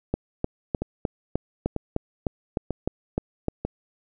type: two click trains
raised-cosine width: 2 ms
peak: -13 / -10 dBFS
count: 4 / 12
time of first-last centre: 0.82-3.65 / 0.14-3.483 s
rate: 1.06 / 3.29 Hz
effects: none